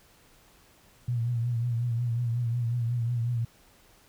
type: tone with vibrato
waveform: sine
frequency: 118.8 Hz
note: A#2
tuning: 33 cents sharp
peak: -25 dBFS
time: 1.08-3.45 s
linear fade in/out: 5 ms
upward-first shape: triangle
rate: 5.5 Hz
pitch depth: 69 cents each way
effects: pink hiss -59 dBFS RMS until 4.08 s